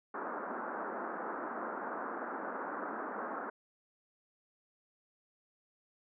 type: band-pass noise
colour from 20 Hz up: white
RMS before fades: -40 dBFS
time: 0.14-3.5 s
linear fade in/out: 5 ms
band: 210 to 1500 Hz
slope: 48 dB/octave
effects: none